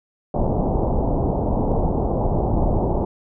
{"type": "low-pass noise", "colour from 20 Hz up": "pink", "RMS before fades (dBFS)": -20, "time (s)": [0.34, 3.05], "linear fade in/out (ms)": 5, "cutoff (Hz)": 890, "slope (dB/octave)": 48, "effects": []}